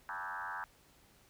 sine tone with frequency modulation, 1244.5 Hz, D#6, in tune, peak -38 dBFS, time 0.09-0.64 s, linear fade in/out 0 ms, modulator 90.8 Hz, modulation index 4.7, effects pink hiss -65 dBFS RMS until 1.29 s

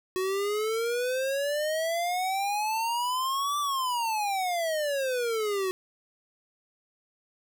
square exponential two-way sweep, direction up then down, 368.4 to 1177 to 368.4 Hz, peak -27 dBFS, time 0.16-5.71 s, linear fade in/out 0 ms, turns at 3.59 s, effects none

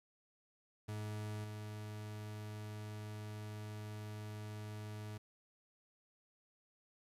40% pulse tone with level steps, 106.1 Hz, G#2, 38 cents sharp, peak -40 / -43 dBFS, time 0.88-5.18 s, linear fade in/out 10 ms, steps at 1.44 s, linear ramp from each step 2 ms, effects resampled to 32000 Hz + 11-bit

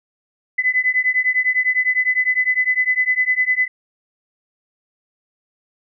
sine beating tone pair, 2006 / 2015.9 Hz, B6 / B6, +26 / +35 cents, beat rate 9.9 Hz, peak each -18 / -18 dBFS, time 0.58-3.68 s, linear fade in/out 10 ms, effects none

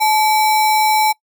sine tone with sample-and-hold, 862 Hz, A5, 36 cents flat, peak -11 dBFS, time 0-1.13 s, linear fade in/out 20 ms, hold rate 3150 Hz, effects noise-tail reverb RT60 0.1 s tail -22 dB re dry

